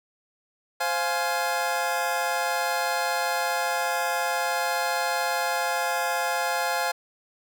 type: chord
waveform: 25% pulse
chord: F minor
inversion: second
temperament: just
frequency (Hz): 523.8 / 698.5 / 838.1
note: C5 / F5 / Ab5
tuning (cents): +2 / 0 / +16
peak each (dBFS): -27 / -24 / -24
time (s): 0.8-6.92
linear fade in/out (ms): 10
effects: none